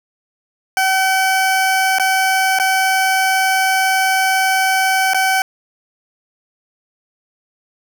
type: tone with dropouts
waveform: 20% pulse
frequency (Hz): 762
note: G5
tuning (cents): -49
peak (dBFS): -8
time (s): 0.77-5.42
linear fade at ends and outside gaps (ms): 1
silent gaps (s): 1.985-1.997 / 2.588-2.598 / 5.135-5.145
effects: none